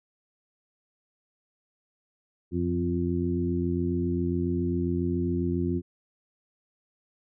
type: harmonic tone with a mistuned harmonic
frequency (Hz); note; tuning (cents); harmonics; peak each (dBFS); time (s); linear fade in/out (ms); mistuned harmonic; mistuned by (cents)
87.31; F2; 0; 1 / 2 / 3 / 4; -30 / -30 / -30 / -30; 2.51-5.82; 50; 1; +32
effects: none